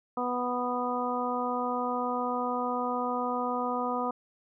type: harmonic tone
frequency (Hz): 246.9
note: B3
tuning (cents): 0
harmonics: 1 / 2 / 3 / 4 / 5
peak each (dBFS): -34 / -34 / -34 / -34 / -34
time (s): 0.17-4.11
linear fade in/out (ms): 5
effects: none